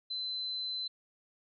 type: tone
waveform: sine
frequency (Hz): 4050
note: B7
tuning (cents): +43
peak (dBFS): -34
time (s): 0.1-0.88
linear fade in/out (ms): 10
effects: none